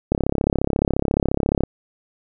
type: click train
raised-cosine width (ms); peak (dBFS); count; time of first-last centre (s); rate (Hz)
2; -5; 53; 0.12-1.636; 34.3
effects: none